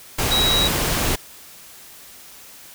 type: tone in noise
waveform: sine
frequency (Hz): 3853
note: B7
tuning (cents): -44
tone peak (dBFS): -17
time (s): 0.31-0.68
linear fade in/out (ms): 10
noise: pink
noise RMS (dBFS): -21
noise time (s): 0.18-1.16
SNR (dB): +1
effects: white hiss -43 dBFS RMS until 2.74 s